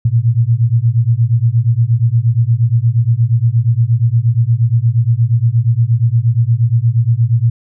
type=beating tone pair; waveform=sine; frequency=112.4 / 120.9 Hz; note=A2 / B2; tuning=+37 / -36 cents; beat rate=8.5 Hz; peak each=-12 dBFS; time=0.05-7.5 s; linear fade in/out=5 ms; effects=none